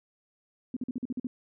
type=tone bursts; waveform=sine; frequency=250 Hz; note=B3; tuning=21 cents sharp; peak=-29 dBFS; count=8; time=0.74-1.27 s; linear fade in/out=2 ms; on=26 ms; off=46 ms; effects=none